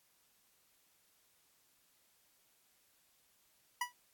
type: tone with exponential decay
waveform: 25% pulse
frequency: 978 Hz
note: B5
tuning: 17 cents flat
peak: -27 dBFS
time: 3.81-3.93 s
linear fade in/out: 5 ms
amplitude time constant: 25 ms
effects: white hiss -72 dBFS RMS until 4.13 s + AAC 64 kbps